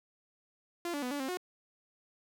sawtooth tone with pitch steps, 345.1 / 288.6 / 249.2 / 287.4 / 265.2 / 362.7 Hz, F4 / D4 / B3 / D4 / C4 / F#4, -21 / -30 / +16 / -37 / +23 / -34 cents, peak -30 dBFS, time 0.85-1.372 s, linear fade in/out 2 ms, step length 87 ms, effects none

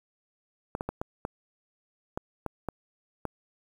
clicks, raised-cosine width 1 ms, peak -17 dBFS, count 9, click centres 0.751 / 0.809 / 0.89 / 1.015 / 1.251 / 2.175 / 2.463 / 2.687 / 3.253 s, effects 8-bit

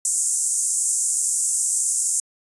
pink band-pass noise, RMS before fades -22 dBFS, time 0.05-2.2 s, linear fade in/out 2 ms, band 7000 to 9600 Hz, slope 48 dB/octave, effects resampled to 24000 Hz

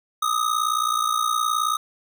square ring-modulated tone, 1244.5 Hz, D#6, in tune, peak -18 dBFS, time 0.22-1.77 s, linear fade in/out 5 ms, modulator 29.5 Hz, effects none

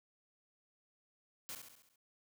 white noise with echo, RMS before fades -45 dBFS, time 1.49-1.55 s, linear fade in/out 0 ms, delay 68 ms, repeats 6, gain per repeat -5 dB, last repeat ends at 1.958 s, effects none

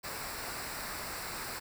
pink noise with comb filter, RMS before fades -40 dBFS, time 0.03-1.6 s, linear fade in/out 20 ms, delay 0.31 ms, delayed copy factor -0.65, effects none

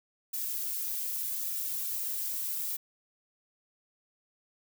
violet noise with flanger, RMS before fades -34 dBFS, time 0.33-2.77 s, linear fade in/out 10 ms, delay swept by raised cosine 1.9 to 2.74 ms, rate 0.83 Hz, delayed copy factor -0.6, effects none

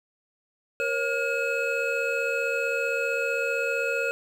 triangle tone cluster, 470.5 / 546 / 1422 / 2569 Hz, A#4 / C#5 / F6 / E7, +16 / -26 / +31 / -45 cents, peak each -28 dBFS, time 0.8-4.11 s, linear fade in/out 0 ms, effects none

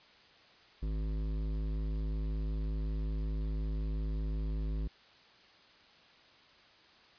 sine tone with hard clipping, 52.7 Hz, G#1, 26 cents sharp, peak -34 dBFS, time 0.82-4.88 s, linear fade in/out 10 ms, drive 13 dB, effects white hiss -60 dBFS RMS until 7.18 s + resampled to 11025 Hz

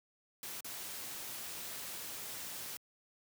white noise with dropouts, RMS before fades -44 dBFS, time 0.43-2.77 s, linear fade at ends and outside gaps 1 ms, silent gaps 0.607-0.645 s, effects high-pass 80 Hz 12 dB/octave

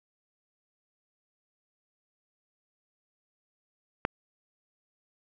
click, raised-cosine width 0.5 ms, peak -10 dBFS, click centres 4.051 s, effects none

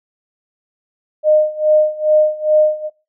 sine tone with tremolo, 613 Hz, D#5, 26 cents flat, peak -7 dBFS, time 1.23-2.9 s, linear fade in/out 50 ms, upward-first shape sine, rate 2.4 Hz, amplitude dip 90%, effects noise-tail reverb RT60 0.3 s tail -20 dB re dry

